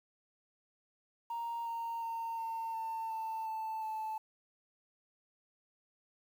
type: tone with pitch steps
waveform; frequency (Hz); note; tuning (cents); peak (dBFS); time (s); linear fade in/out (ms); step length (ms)
sine; 932.3 / 923.7 / 915.2 / 906.8 / 898.5 / 890.2 / 882 / 873.9; A#5 / A#5 / A#5 / A#5 / A5 / A5 / A5 / A5; 0 / -16 / -32 / -48 / +36 / +20 / +4 / -12; -34; 1.3-4.18; 5; 360
effects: tanh soft clip ceiling -34 dBFS + 10-bit